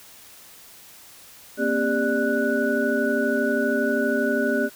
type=tone cluster; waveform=sine; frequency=235.5 / 268 / 399.3 / 592 / 1477 Hz; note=A#3 / C4 / G4 / D5 / F#6; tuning=+18 / +42 / +32 / +14 / -3 cents; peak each=-26 dBFS; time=1.57-4.7 s; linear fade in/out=50 ms; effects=white hiss -47 dBFS RMS until 4.75 s